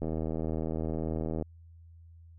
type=click train; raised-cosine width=2 ms; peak=-20 dBFS; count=113; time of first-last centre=0.02-1.424 s; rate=79.8 Hz; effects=added 83 Hz sine -50 dBFS peak until 2.38 s